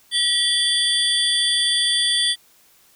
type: tone cluster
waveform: sine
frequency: 1926 / 3156 / 3441 / 4655 / 8920 Hz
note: B6 / G7 / A7 / D8 / C#9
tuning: -44 / +11 / -39 / -16 / +10 cents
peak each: -27 / -24 / -19 / -25 / -27 dBFS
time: 0.11-2.36 s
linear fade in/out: 50 ms
effects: white hiss -55 dBFS RMS until 2.95 s